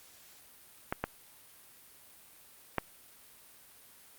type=clicks; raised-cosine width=0.5 ms; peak=-16 / -15 / -13 dBFS; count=3; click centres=0.925 / 1.04 / 2.783 s; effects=white hiss -57 dBFS RMS until 4.18 s + Opus 48 kbps